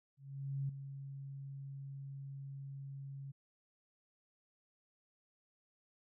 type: tone with ADSR envelope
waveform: sine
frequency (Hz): 137.7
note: C#3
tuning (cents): -11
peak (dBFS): -34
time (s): 0.17-3.32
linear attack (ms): 520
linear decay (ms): 5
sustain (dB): -10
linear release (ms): 14
effects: none